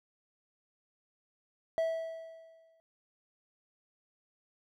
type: tone with exponential decay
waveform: triangle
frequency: 653 Hz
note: E5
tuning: 17 cents flat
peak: -24 dBFS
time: 1.78-2.8 s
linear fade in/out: 0 ms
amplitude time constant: 220 ms
effects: none